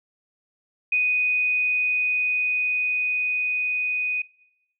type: tone with level ramp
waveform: sine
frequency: 2489 Hz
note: D#7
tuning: in tune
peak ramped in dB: -18 to -22 dBFS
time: 0.92-4.22 s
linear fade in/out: 5 ms
effects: noise-tail reverb RT60 0.9 s tail -21 dB re dry